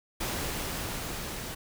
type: noise with level ramp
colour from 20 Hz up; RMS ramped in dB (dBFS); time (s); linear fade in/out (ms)
pink; -32 to -38; 0.2-1.55; 10
effects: none